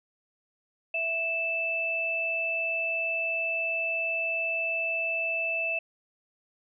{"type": "tone pair together", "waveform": "sine", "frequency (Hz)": [659.3, 2637], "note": ["E5", "E7"], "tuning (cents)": [0, 0], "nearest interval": "2 octaves", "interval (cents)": 2400, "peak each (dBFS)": [-34, -27], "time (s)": [0.94, 5.79], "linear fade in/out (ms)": 5, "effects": []}